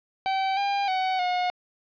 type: tone with pitch steps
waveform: 45% pulse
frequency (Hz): 770 / 801 / 751 / 722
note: G5 / G5 / F#5 / F#5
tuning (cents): -31 / +37 / +26 / -43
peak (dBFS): -23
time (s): 0.26-1.5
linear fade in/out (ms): 0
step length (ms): 310
effects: resampled to 11025 Hz + 10-bit